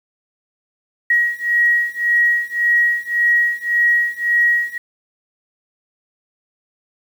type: beating tone pair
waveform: sine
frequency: 1900 / 1901.8 Hz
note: A#6 / A#6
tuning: +33 / +34 cents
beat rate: 1.8 Hz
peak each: -17 / -16 dBFS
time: 1.1-4.78 s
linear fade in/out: 5 ms
effects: 7-bit